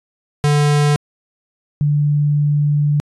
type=tone pair in turn; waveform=square / sine; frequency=146.83 / 146.83 Hz; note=D3 / D3; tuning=0 / 0 cents; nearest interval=unison; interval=0 cents; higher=neither; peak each=-12 dBFS; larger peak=neither; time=0.44-0.96 / 1.81-3 s; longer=second; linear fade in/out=0 ms; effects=resampled to 24000 Hz